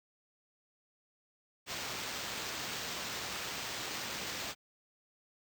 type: noise with sample-and-hold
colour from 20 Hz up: white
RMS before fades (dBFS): -40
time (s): 1.66-4.55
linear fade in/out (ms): 50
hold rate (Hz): 11025
effects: high-pass 60 Hz 12 dB/octave